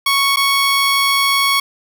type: tone with dropouts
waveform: 15% pulse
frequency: 1108.7 Hz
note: C#6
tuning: in tune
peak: -6 dBFS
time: 0.06-1.6 s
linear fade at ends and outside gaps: 5 ms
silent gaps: 0.361-0.369 s
effects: none